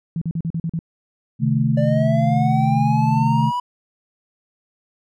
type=tone bursts; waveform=sine; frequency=165 Hz; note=E3; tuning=2 cents sharp; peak=-20 dBFS; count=7; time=0.16-0.791 s; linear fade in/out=2 ms; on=55 ms; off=41 ms
type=chord; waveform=sine; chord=A diminished; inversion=first; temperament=equal with one note detuned; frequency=130.81 / 153.24 / 220 Hz; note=C3 / Eb3 / A3; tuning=0 / -26 / 0 cents; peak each=-19 / -20 / -20 dBFS; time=1.39-3.52 s; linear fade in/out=50 ms
type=linear sweep; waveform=triangle; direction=up; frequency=583 to 987.8 Hz; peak=-18 dBFS; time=1.77-3.6 s; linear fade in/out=5 ms
effects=none